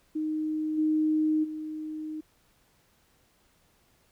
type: tone with level steps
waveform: sine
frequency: 310 Hz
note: D#4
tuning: 6 cents flat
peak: -27 / -22 / -33 dBFS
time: 0.15-2.21 s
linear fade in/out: 10 ms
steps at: 0.77 / 1.43 s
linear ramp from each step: 20 ms
effects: pink hiss -66 dBFS RMS until 4.11 s